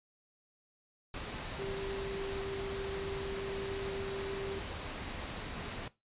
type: tone in noise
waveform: sine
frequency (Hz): 392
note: G4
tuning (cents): 0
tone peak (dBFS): -38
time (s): 1.59-4.59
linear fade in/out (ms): 2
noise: pink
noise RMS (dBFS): -41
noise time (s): 1.14-5.88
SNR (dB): 0
effects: noise-tail reverb RT60 0.2 s tail -17 dB re dry + resampled to 8000 Hz